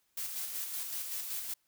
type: noise with tremolo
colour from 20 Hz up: blue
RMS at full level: -37 dBFS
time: 0.17-1.54 s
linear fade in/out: 5 ms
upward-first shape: square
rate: 5.3 Hz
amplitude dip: 35%
effects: white hiss -75 dBFS RMS until 1.67 s